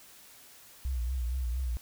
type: tone with vibrato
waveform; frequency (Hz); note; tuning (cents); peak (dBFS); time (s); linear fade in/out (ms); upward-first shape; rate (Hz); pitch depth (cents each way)
sine; 62; B1; +7; -28; 0.85-1.77; 0; triangle; 4.3; 120
effects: tanh soft clip ceiling -24 dBFS + white hiss -54 dBFS RMS until 1.81 s